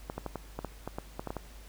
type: clicks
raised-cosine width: 1 ms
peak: -21 dBFS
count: 12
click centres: 0.099 / 0.18 / 0.263 / 0.357 / 0.59 / 0.647 / 0.876 / 0.985 / 1.195 / 1.273 / 1.305 / 1.367 s
effects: added 50 Hz sine -48 dBFS peak until 1.68 s + pink hiss -55 dBFS RMS until 1.68 s